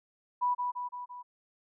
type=tone with echo; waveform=sine; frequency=984 Hz; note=B5; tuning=7 cents flat; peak=-25 dBFS; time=0.41-0.55 s; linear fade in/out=20 ms; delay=170 ms; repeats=4; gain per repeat=-4 dB; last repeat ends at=1.23 s; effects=none